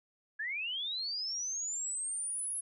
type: linear sweep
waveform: sine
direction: up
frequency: 1650 to 10770 Hz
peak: -34 dBFS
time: 0.39-2.61 s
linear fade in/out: 10 ms
effects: none